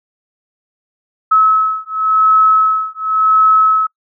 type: beating tone pair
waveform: sine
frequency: 1291 / 1291.92 Hz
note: E6 / E6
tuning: -37 / -35 cents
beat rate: 0.92 Hz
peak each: -12 dBFS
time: 1.31-3.87 s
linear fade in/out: 10 ms
effects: noise-tail reverb RT60 0.1 s tail -25 dB re dry